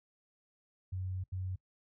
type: tone bursts at uneven times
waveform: sine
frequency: 93 Hz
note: F#2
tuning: 9 cents sharp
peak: -35 dBFS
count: 2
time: 0.92-1.24 / 1.32-1.56 s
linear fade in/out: 10 ms
effects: noise-tail reverb RT60 0.1 s tail -22 dB re dry